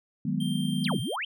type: chord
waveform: sine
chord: G# minor seventh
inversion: second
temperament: equal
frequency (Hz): 155.56 / 185 / 207.7 / 246.9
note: D#3 / F#3 / G#3 / B3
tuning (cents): 0 / 0 / 0 / 0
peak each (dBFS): -31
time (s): 0.25-0.99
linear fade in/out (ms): 5
type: tone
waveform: square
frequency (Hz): 3171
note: G7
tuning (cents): +19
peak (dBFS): -37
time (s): 0.4-1.16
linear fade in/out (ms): 5
type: exponential two-way sweep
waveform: sine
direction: down then up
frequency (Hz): 5320 to 103.83 to 3319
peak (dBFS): -29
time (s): 0.84-1.25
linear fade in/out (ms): 5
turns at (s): 1
effects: none